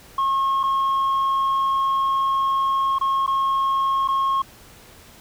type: tone with dropouts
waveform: sine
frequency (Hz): 1083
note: C#6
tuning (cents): -41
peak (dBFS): -15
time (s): 0.18-4.42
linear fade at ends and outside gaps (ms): 5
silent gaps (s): 0.632-0.636 / 2.985-3.011 / 3.264-3.276 / 4.077-4.085
effects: tanh soft clip ceiling -17 dBFS + pink hiss -47 dBFS RMS until 5.2 s